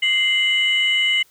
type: tone pair together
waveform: sine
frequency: 2085 / 2958 Hz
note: C7 / F#7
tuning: -7 / -1 cents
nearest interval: tritone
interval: 606 cents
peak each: -17 dBFS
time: 0.02-1.23 s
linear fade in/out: 10 ms
effects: tanh soft clip ceiling -10 dBFS + white hiss -56 dBFS RMS until 1.3 s